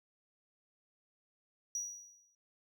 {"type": "tone with exponential decay", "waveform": "triangle", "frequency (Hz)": 5800, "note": "F#8", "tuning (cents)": -35, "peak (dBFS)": -32, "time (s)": [1.75, 2.35], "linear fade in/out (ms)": 2, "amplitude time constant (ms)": 130, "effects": []}